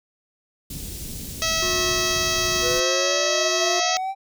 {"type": "band-stop noise", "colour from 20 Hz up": "pink", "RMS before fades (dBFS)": -33, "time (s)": [0.7, 2.8], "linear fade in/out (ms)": 5, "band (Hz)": [260, 4800], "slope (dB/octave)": 12}
{"type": "harmonic tone", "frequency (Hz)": 649, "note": "E5", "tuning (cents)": -27, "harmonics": [1, 2, 3, 4, 5, 6, 7, 8, 9, 10], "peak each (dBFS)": [-30, -30, -30, -30, -30, -30, -30, -30, -30, -30], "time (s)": [1.42, 3.97], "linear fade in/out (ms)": 0}
{"type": "tone with tremolo", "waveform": "square", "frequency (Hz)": 361, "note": "F#4", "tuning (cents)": -43, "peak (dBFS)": -27, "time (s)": [1.62, 3.8], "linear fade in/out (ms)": 5, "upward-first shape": "triangle", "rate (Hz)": 1.1, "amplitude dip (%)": 50}
{"type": "exponential sweep", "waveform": "triangle", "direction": "up", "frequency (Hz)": [483.5, 784], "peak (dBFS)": -22, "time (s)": [2.61, 4.15], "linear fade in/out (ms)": 50}
{"effects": []}